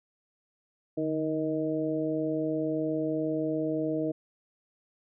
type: harmonic tone with a mistuned harmonic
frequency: 157 Hz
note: D#3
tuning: 16 cents sharp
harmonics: 1 / 2 / 3 / 4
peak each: -38 / -29 / -33 / -34 dBFS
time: 0.97-4.12 s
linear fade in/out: 10 ms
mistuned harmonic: 1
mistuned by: -74 cents
effects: none